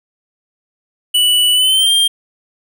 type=tone with pitch glide; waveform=square; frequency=2960 to 3191 Hz; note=F#7 to G7; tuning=0 to +30 cents; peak=-10 dBFS; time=1.14-2.08 s; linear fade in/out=10 ms; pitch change=+130 cents; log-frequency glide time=1.53-1.92 s; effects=none